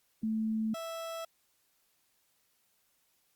sine / 30% pulse tone pair in turn, 219.8 / 658.7 Hz, A3 / E5, -2 / -1 cents, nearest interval octave + perfect fifth, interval 1901 cents, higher second, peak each -29 / -35 dBFS, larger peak first, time 0.23-0.74 / 0.74-1.25 s, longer neither, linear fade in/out 5 ms, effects white hiss -73 dBFS RMS until 3.35 s + Opus 48 kbps

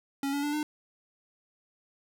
square tone with pitch steps, 276.8 / 284.7 / 292.9 / 301.3 Hz, C#4 / C#4 / D4 / D4, -2 / +46 / -5 / +44 cents, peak -29 dBFS, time 0.23-0.63 s, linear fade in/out 2 ms, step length 100 ms, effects none

